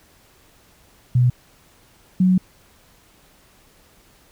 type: tone pair in turn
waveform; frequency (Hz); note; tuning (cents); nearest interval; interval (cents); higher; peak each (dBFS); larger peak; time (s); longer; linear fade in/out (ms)
sine; 123.9 / 184.62; B2 / F#3; +6 / -4; perfect fifth; 690; second; -12; neither; 1.15-1.3 / 2.2-2.38; second; 5
effects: pink hiss -54 dBFS RMS until 4.31 s